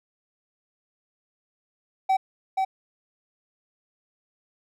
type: tone with echo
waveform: triangle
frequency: 765 Hz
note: G5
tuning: 42 cents flat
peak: -16 dBFS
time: 2.09-2.17 s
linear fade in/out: 10 ms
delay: 480 ms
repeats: 1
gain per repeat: -3 dB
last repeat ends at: 2.65 s
effects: none